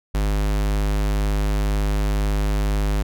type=tone; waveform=square; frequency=51 Hz; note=G#1; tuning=31 cents flat; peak=-19 dBFS; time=0.14-3.03 s; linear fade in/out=10 ms; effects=none